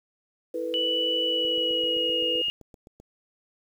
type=chord; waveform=sine; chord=E suspended fourth; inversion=none; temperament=equal with one note detuned; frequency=329.6 / 442.8 / 493.9 Hz; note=E4 / A4 / B4; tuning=0 / +11 / 0 cents; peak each=-34 / -35 / -29 dBFS; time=0.54-2.42 s; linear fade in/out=5 ms
type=tone with pitch glide; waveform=sine; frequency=2960 to 2851 Hz; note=F#7 to F7; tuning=0 to +35 cents; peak=-24 dBFS; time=0.74-2.5 s; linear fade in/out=0 ms; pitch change=-65 cents; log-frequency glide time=1.24-2.3 s
type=click train; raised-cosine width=2 ms; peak=-34 dBFS; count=13; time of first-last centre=1.45-3 s; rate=7.74 Hz
effects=9-bit